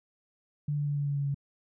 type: tone with pitch steps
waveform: sine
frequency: 146.83 / 145.73 / 144.64 / 143.56 / 142.49 / 141.42 / 140.36 Hz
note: D3 / D3 / D3 / D3 / C#3 / C#3 / C#3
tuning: 0 / -13 / -26 / -39 / +48 / +35 / +22 cents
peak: -27 dBFS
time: 0.68-1.345 s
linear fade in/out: 5 ms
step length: 95 ms
effects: none